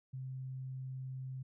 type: tone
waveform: sine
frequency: 130.81 Hz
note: C3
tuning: in tune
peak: -40 dBFS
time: 0.13-1.43 s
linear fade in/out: 10 ms
effects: none